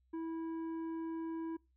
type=tone with tanh clipping; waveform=sine; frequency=326.8 Hz; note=E4; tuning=15 cents flat; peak=-39 dBFS; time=0.13-1.57 s; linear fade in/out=10 ms; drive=8 dB; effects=noise-tail reverb RT60 0.3 s tail -26 dB re dry + added 63 Hz sine -70 dBFS peak until 1.76 s